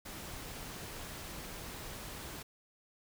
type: noise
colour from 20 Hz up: pink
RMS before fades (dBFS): -45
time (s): 0.05-2.43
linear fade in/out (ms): 10
effects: none